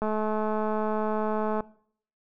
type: click train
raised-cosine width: 1 ms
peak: -16 dBFS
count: 342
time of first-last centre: 0.02-1.606 s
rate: 215 Hz
effects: noise-tail reverb RT60 0.6 s tail -21 dB re dry